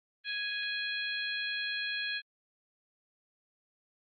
harmonic tone, 830.6 Hz, G#5, in tune, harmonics 2 / 3 / 4 / 5, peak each -36 / -38 / -39 / -40 dBFS, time 0.24-2.22 s, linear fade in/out 50 ms, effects Opus 24 kbps

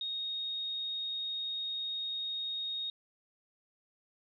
sine tone, 3729 Hz, A#7, in tune, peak -34 dBFS, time 0.01-2.9 s, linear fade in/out 2 ms, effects none

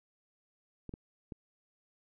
clicks, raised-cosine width 3 ms, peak -29 dBFS, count 3, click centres 0.893 / 0.939 / 1.322 s, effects none

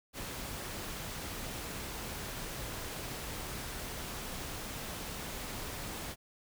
pink noise, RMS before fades -41 dBFS, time 0.13-6.16 s, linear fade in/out 50 ms, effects none

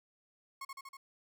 35% pulse tone with echo, 1088 Hz, C#6, 33 cents flat, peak -39 dBFS, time 0.61-0.65 s, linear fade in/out 5 ms, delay 80 ms, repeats 4, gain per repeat -2 dB, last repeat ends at 0.97 s, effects none

